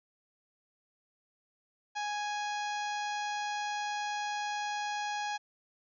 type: harmonic tone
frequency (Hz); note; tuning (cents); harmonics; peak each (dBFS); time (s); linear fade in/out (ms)
830.6; G#5; 0; 1 / 2 / 3 / 4 / 5 / 6 / 7 / 8; -34 / -40 / -44 / -46 / -48 / -50 / -51 / -52; 1.95-5.38; 20
effects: none